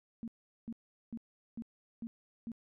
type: tone bursts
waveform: sine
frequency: 229.9 Hz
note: A#3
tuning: 24 cents flat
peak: -38 dBFS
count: 6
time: 0.23-2.518 s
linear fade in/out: 0 ms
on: 48 ms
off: 400 ms
effects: none